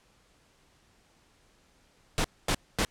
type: noise bursts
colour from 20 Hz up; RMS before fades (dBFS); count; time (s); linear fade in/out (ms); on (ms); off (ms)
pink; -26; 3; 2.18-2.849; 0; 63; 240
effects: pink hiss -64 dBFS RMS until 2.9 s + low-pass 9000 Hz 12 dB/octave